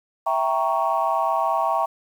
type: chord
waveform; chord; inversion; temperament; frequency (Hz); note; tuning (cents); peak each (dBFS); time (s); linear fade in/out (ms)
sine; E diminished seventh; none; equal; 659.3 / 784 / 932.3 / 1108.7; E5 / G5 / Bb5 / Db6; 0 / 0 / 0 / 0; -24; 0.26-1.86; 10
effects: tanh soft clip ceiling -10 dBFS + 8-bit